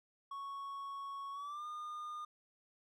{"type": "tone with pitch glide", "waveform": "triangle", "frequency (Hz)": [1108.7, 1216], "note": ["C#6", "D#6"], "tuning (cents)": [0, -40], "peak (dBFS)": -40, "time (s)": [0.31, 2.25], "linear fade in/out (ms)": 5, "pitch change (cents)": 160, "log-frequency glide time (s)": [1.32, 1.66], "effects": []}